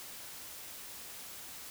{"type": "silence", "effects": ["white hiss -47 dBFS RMS until 1.7 s"]}